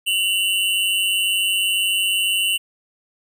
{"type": "tone pair together", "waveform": "square", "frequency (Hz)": [2766, 2960], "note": ["F7", "F#7"], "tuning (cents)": [-17, 0], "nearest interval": "minor second", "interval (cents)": 117, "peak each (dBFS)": -21, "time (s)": [0.06, 2.58], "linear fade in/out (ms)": 20, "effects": []}